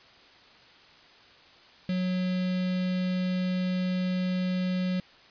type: tone with notch filter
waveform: square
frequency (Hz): 183.2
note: F#3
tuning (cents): -17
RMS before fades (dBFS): -28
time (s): 1.89-5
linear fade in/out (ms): 2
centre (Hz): 980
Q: 0.68
effects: white hiss -54 dBFS RMS until 5.3 s + resampled to 11025 Hz